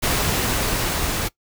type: noise with level ramp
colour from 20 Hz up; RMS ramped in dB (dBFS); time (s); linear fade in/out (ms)
pink; -20 to -24; 0.02-1.29; 20
effects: noise-tail reverb RT60 0.1 s tail -20 dB re dry